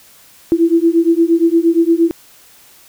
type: beating tone pair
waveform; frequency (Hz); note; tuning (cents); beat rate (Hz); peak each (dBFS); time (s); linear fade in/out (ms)
sine; 329.6 / 338.2; E4 / E4; 0 / +44; 8.6; -12; 0.52-2.11; 0
effects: white hiss -45 dBFS RMS until 2.88 s